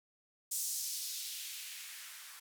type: noise with band-pass filter sweep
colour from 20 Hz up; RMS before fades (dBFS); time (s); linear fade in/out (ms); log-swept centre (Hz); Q
violet; -42; 0.51-2.4; 10; 7500 to 1200; 1.4
effects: none